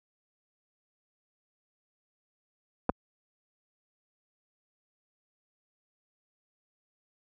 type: clicks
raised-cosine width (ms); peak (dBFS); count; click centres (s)
1; -12; 2; 2.893 / 2.897
effects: high-pass 60 Hz 12 dB/octave